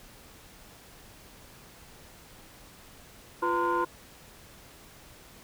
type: tone cluster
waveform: sine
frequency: 347 / 496.8 / 922 / 1030 / 1428 Hz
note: F4 / B4 / A#5 / C6 / F6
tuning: -11 / +10 / -19 / -28 / +38 cents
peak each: -29 / -33 / -31 / -27 / -34 dBFS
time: 3.42-3.85 s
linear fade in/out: 10 ms
effects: tanh soft clip ceiling -18 dBFS + pink hiss -52 dBFS RMS until 5.43 s